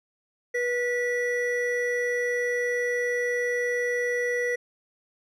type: tone pair together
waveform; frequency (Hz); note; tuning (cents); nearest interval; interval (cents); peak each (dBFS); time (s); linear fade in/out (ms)
triangle; 487 / 1950; B4 / B6; -24 / -23; 2 octaves; 2401; -24 / -26; 0.54-4.56; 10
effects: none